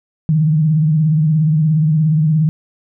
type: tone with vibrato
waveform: sine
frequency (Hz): 155.56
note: D#3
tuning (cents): 0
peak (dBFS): -10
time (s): 0.29-2.49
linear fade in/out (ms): 0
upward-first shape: triangle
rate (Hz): 17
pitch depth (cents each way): 99
effects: none